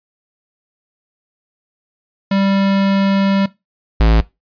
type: tone pair in turn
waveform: square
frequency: 196 / 55 Hz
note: G3 / A1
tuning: 0 / 0 cents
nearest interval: octave + minor seventh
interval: 2200 cents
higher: first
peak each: -13 / -9 dBFS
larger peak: second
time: 2.31-3.46 / 4-4.21 s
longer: first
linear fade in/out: 5 ms
effects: noise-tail reverb RT60 0.2 s tail -19 dB re dry + resampled to 11025 Hz